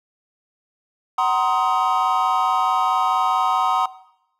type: chord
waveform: triangle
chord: C half-diminished seventh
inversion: second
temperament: just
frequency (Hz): 753.5 / 941.9 / 1046.5 / 1255.8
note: Gb5 / Bb5 / C6 / Eb6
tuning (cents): +31 / +18 / 0 / +16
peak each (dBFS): -20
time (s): 1.18-3.86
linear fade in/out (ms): 5
effects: noise-tail reverb RT60 0.8 s tail -18 dB re dry + tanh soft clip ceiling -6 dBFS